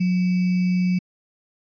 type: tone with sample-and-hold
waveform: sine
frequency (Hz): 181.6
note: F#3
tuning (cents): -32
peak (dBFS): -17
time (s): 0-0.99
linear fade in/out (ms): 10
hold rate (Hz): 2450
effects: resampled to 11025 Hz